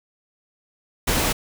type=noise; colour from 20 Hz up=pink; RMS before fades=-21 dBFS; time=1.07-1.33 s; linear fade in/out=10 ms; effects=none